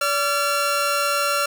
sawtooth tone pair together, 575 / 1367.6 Hz, D5 / F6, -37 / -37 cents, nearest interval octave + minor third, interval 1500 cents, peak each -20 / -17 dBFS, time 0.01-1.46 s, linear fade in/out 5 ms, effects none

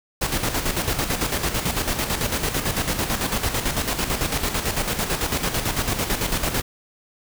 pink noise with tremolo, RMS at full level -22 dBFS, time 0.21-6.62 s, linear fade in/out 10 ms, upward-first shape square, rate 9 Hz, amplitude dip 55%, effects none

